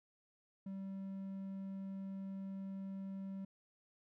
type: tone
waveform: triangle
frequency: 193.6 Hz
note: G3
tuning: 21 cents flat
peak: -40 dBFS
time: 0.66-3.45 s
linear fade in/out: 5 ms
effects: none